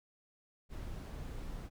brown noise, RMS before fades -43 dBFS, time 0.69-1.7 s, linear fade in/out 50 ms, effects none

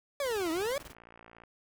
40% pulse exponential two-way sweep, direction down then up, 587.3 to 312 to 587.3 Hz, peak -29 dBFS, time 0.2-0.78 s, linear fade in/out 2 ms, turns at 0.51 s
pink noise with tremolo, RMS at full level -47 dBFS, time 0.2-0.95 s, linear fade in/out 50 ms, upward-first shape square, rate 20 Hz, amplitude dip 80%
click train, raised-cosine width 0.5 ms, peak -37 dBFS, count 56, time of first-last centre 0.48-1.437 s, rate 57.5 Hz
effects none

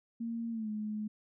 sine tone with pitch glide, 230.8 to 212.9 Hz, A#3 to G#3, -17 to +43 cents, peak -34 dBFS, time 0.2-1.08 s, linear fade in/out 10 ms, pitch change -140 cents, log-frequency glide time 0.51-0.69 s, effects none

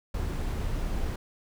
brown noise, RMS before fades -30 dBFS, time 0.14-1.16 s, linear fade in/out 5 ms, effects none

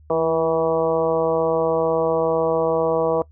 harmonic tone with a mistuned harmonic, 162.2 Hz, E3, 28 cents flat, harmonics 1 / 2 / 3 / 4 / 5 / 6 / 7, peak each -31 / -28 / -19 / -23 / -30 / -29 / -30 dBFS, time 0.1-3.22 s, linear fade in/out 2 ms, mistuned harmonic 2, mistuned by +37 cents, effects noise-tail reverb RT60 0.1 s tail -21 dB re dry + added 76 Hz sine -46 dBFS peak until 3.31 s

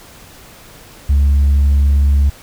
sine tone, 70.4 Hz, C#2, 27 cents sharp, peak -6 dBFS, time 1.09-2.3 s, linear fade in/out 10 ms, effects tanh soft clip ceiling -7 dBFS + pink hiss -40 dBFS RMS until 2.42 s

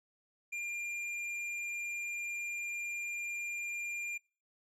sine tone with hard clipping, 2397 Hz, D7, 35 cents sharp, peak -38 dBFS, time 0.52-4.18 s, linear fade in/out 10 ms, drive 7 dB, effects noise-tail reverb RT60 0.4 s tail -24 dB re dry

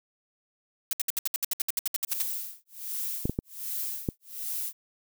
blue noise bursts, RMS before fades -27 dBFS, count 16, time 0.91-2.221 s, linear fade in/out 2 ms, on 21 ms, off 65 ms
violet noise with tremolo, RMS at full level -32 dBFS, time 2.07-4.73 s, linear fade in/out 50 ms, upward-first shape sine, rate 1.3 Hz, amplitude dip 100%
clicks, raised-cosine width 3 ms, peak -14 dBFS, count 4, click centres 3.255 / 3.296 / 3.389 / 4.088 s
effects none

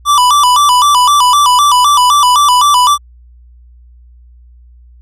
square tone with vibrato, 1075 Hz, C6, 47 cents sharp, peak -6 dBFS, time 0.05-2.98 s, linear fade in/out 50 ms, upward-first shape square, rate 3.9 Hz, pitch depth 140 cents each way, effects added 60 Hz sine -37 dBFS peak until 5.01 s + low-pass 12000 Hz 12 dB/octave

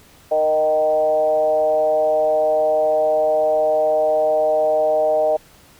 sine tone with frequency modulation, 619 Hz, D#5, 9 cents flat, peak -14 dBFS, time 0.31-5.37 s, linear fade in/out 10 ms, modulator 154 Hz, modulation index 0.75, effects pink hiss -49 dBFS RMS until 5.79 s

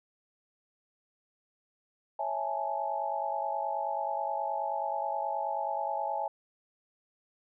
sine chord, A major seventh, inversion first, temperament equal, 554.4 / 659.3 / 830.6 / 880 Hz, C#5 / E5 / G#5 / A5, 0 / 0 / 0 / 0 cents, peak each -39 / -36 / -33 / -36 dBFS, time 2.19-6.28 s, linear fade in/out 5 ms, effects none

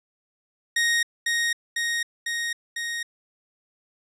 sawtooth tone with echo, 1868 Hz, A#6, 3 cents sharp, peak -16 dBFS, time 0.76-1.03 s, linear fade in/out 5 ms, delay 500 ms, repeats 4, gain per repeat -2 dB, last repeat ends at 3.03 s, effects low-pass 10000 Hz 12 dB/octave

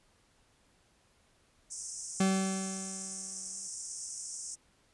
white band-pass noise, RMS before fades -42 dBFS, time 1.7-4.56 s, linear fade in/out 20 ms, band 5400 to 9200 Hz, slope 96 dB/octave
40% pulse tone with exponential decay, 191.3 Hz, G3, 42 cents flat, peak -23 dBFS, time 2.2-3.68 s, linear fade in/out 5 ms, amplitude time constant 320 ms
effects pink hiss -68 dBFS RMS until 4.93 s + resampled to 24000 Hz

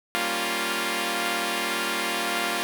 5% pulse chord, G half-diminished seventh, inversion none, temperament equal, 196 / 233.1 / 277.2 / 349.2 Hz, G3 / Bb3 / Db4 / F4, 0 / 0 / 0 / 0 cents, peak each -22 / -20 / -22 / -16 dBFS, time 0.15-2.63 s, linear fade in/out 0 ms, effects none

